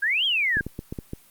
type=exponential two-way sweep; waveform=sine; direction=up then down; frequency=1568 to 3319 to 1568 Hz; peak=-20 dBFS; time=0.02-0.61 s; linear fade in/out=10 ms; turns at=0.25 s
type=clicks; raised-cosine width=3 ms; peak=-18 dBFS; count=7; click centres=0.57 / 0.609 / 0.666 / 0.791 / 0.925 / 0.988 / 1.134 s
effects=white hiss -55 dBFS RMS until 1.3 s + Opus 32 kbps